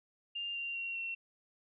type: tone with pitch steps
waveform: sine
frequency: 2800 / 2773 / 2746 / 2719 Hz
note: F7 / F7 / F7 / F7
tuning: +4 / -13 / -30 / -47 cents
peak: -36 dBFS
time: 0.35-1.15 s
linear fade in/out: 10 ms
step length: 200 ms
effects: none